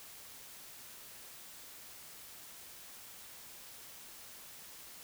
silence, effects white hiss -52 dBFS RMS until 5.03 s

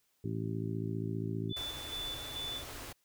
harmonic tone, 55 Hz, A1, in tune, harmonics 2 / 3 / 4 / 5 / 6 / 7, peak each -37 / -39 / -44 / -42 / -44 / -43 dBFS, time 0.24-1.53 s, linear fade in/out 5 ms
sine tone with tremolo, 3492 Hz, A7, 14 cents flat, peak -37 dBFS, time 1.49-2.65 s, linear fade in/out 50 ms, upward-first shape square, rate 2.3 Hz, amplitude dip 50%
pink band-stop noise, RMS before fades -45 dBFS, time 1.56-2.93 s, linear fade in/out 10 ms, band 150 to 240 Hz, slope 96 dB/octave
effects white hiss -75 dBFS RMS until 3.04 s

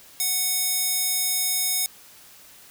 square tone with high-pass filter, 740 Hz, F#5, in tune, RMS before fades -24 dBFS, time 0.2-1.86 s, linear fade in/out 0 ms, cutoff 6100 Hz, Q 0.53, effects white hiss -49 dBFS RMS until 2.7 s

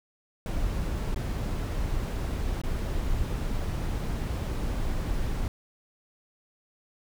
brown noise with dropouts, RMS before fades -29 dBFS, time 0.46-5.48 s, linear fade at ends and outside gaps 1 ms, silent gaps 1.145-1.16 / 2.616-2.636 s, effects none

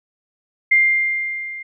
sine tone with level ramp, 2100 Hz, C7, 6 cents sharp, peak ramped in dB -9 to -29 dBFS, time 0.71-1.63 s, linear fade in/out 10 ms, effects none

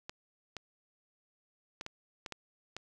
clicks, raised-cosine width 0.2 ms, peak -23 dBFS, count 7, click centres 0.095 / 0.567 / 1.811 / 1.864 / 2.262 / 2.323 / 2.766 s, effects none

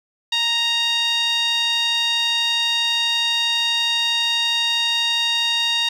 sawtooth tone with band-pass filter, 932.3 Hz, A#5, in tune, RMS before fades -20 dBFS, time 0.32-5.89 s, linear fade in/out 5 ms, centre 3500 Hz, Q 4.6, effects none

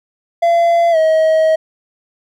triangle tone with pitch glide, 681 to 635.4 Hz, F5 to D#5, -44 to +36 cents, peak -7 dBFS, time 0.42-1.56 s, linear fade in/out 10 ms, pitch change -120 cents, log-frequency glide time 0.91-0.97 s, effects none

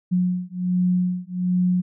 sine beating tone pair, 180 / 181.3 Hz, F#3 / F#3, -47 / -35 cents, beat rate 1.3 Hz, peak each -22 dBFS, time 0.11-1.82 s, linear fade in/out 20 ms, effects none

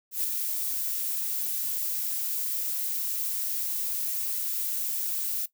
violet noise with ADSR envelope, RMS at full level -26 dBFS, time 0.11-5.46 s, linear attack 130 ms, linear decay 4 ms, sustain -4 dB, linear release 8 ms, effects noise-tail reverb RT60 0.1 s tail -17 dB re dry

